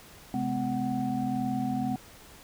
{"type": "tone cluster", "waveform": "sine", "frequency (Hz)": [133.6, 212.9, 254.7, 746], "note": ["C3", "G#3", "C4", "F#5"], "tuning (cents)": [36, 43, -46, 14], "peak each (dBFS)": [-36, -32, -30, -34], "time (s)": [0.34, 1.96], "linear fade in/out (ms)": 2, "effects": ["pink hiss -51 dBFS RMS until 2.43 s"]}